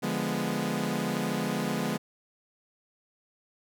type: chord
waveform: sawtooth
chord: D diminished seventh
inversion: none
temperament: equal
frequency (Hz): 146.83 / 174.61 / 207.7 / 246.9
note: D3 / F3 / Ab3 / Cb4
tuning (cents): 0 / 0 / 0 / 0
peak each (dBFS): -32 / -30 / -28 / -29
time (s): 0.02-1.98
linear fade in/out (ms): 20
effects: none